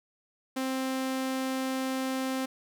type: tone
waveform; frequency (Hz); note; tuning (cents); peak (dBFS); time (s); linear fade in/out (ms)
sawtooth; 262.5; C4; +6; -25; 0.56-2.46; 10
effects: none